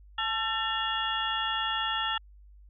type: tone cluster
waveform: sine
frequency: 876 / 1350 / 1794 / 2824 / 3365 Hz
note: A5 / E6 / A6 / F7 / G#7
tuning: -8 / +41 / +33 / +19 / +22 cents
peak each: -34 / -33 / -34 / -34 / -34 dBFS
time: 0.18-2.18 s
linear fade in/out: 5 ms
effects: added 50 Hz sine -50 dBFS peak until 2.69 s